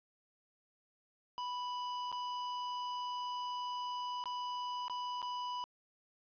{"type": "tone with dropouts", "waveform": "square", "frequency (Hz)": 987.8, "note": "B5", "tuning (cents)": 0, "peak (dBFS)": -38, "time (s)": [1.38, 5.64], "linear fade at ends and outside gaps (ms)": 0, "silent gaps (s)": [[2.117, 2.126], [4.239, 4.257], [4.881, 4.898], [5.218, 5.227]], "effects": ["resampled to 11025 Hz", "11-bit"]}